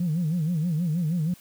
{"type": "tone with vibrato", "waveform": "sine", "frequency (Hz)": 164.81, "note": "E3", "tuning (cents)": 0, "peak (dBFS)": -21, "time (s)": [0, 1.34], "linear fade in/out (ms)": 5, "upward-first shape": "sine", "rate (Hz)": 6.3, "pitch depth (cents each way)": 160, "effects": ["tanh soft clip ceiling -19 dBFS", "white hiss -53 dBFS RMS until 1.4 s"]}